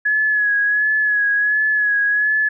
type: tone with vibrato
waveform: sine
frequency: 1689 Hz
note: G#6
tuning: 29 cents sharp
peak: -14 dBFS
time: 0.05-2.49 s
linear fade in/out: 10 ms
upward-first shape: sine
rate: 1.4 Hz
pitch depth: 36 cents each way
effects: none